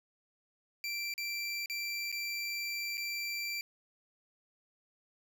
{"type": "tone with dropouts", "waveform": "25% pulse", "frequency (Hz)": 2349, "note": "D7", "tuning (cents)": 0, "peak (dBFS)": -31, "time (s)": [0.84, 3.61], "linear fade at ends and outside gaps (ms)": 1, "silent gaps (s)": [[1.139, 1.179], [1.659, 1.698], [2.117, 2.125], [2.972, 2.978]], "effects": []}